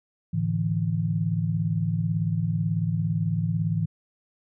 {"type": "chord", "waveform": "sine", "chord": "A suspended fourth", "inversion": "none", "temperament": "equal with one note detuned", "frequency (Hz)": [108.24, 146.83, 164.81], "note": ["A2", "D3", "E3"], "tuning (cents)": [-28, 0, 0], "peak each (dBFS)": [-27, -30, -25], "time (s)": [0.33, 3.86], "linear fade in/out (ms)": 10, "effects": []}